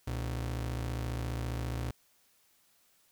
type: ring-modulated tone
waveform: 45% pulse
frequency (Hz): 92.6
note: F#2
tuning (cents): +2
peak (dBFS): -30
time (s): 0.07-1.91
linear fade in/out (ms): 5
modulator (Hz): 27.4
effects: white hiss -68 dBFS RMS until 3.11 s